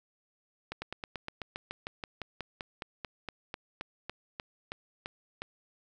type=slowing click train; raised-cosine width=0.3 ms; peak=-21 dBFS; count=24; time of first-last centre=0.72-5.42 s; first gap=100 ms; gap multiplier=1.06; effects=none